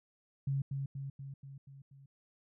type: tone with echo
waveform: sine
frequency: 137.4 Hz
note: C#3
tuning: 15 cents flat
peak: -30 dBFS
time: 0.47-0.62 s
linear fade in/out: 5 ms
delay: 240 ms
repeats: 6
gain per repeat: -4 dB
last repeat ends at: 2.06 s
effects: none